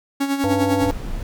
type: tone with tremolo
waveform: 45% pulse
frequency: 277.2 Hz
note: C#4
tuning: in tune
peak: -17 dBFS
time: 0.2-0.91 s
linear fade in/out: 10 ms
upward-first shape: sine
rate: 10 Hz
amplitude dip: 60%
type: harmonic tone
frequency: 98.8 Hz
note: G2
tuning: 14 cents sharp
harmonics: 1 / 3 / 5 / 7 / 9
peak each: -25 / -24 / -22 / -29 / -27 dBFS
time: 0.44-0.91 s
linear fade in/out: 0 ms
type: noise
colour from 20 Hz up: brown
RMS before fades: -27 dBFS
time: 0.81-1.23 s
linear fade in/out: 2 ms
effects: none